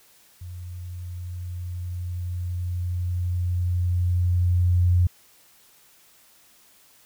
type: tone with level ramp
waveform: sine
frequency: 88.8 Hz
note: F2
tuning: 29 cents sharp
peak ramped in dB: -34 to -15 dBFS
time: 0.41-5.07 s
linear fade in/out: 5 ms
effects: white hiss -56 dBFS RMS until 7.05 s